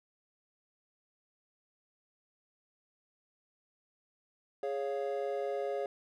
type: chord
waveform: triangle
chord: Db major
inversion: second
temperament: equal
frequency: 415.3 / 554.4 / 698.5 Hz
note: Ab4 / Db5 / F5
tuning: 0 / 0 / 0 cents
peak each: -34 / -34 / -38 dBFS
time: 4.63-5.86 s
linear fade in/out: 2 ms
effects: none